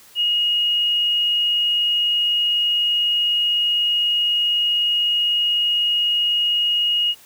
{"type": "tone", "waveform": "sine", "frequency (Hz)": 2876, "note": "F#7", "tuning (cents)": -50, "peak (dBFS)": -16, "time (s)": [0.15, 7.15], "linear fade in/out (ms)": 50, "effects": ["white hiss -48 dBFS RMS until 7.25 s"]}